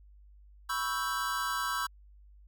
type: chord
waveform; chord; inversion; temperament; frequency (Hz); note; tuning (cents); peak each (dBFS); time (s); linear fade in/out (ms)
square; C# half-diminished seventh; third; equal; 987.8 / 1108.7 / 1318.5 / 1568; B5 / C#6 / E6 / G6; 0 / 0 / 0 / 0; -38 / -37 / -36 / -37; 0.69-1.87; 10
effects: added 50 Hz sine -53 dBFS peak until 2.47 s